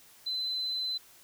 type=tone; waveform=sine; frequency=4042 Hz; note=B7; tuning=39 cents sharp; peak=-30 dBFS; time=0.26-0.98 s; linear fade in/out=10 ms; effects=white hiss -57 dBFS RMS until 1.23 s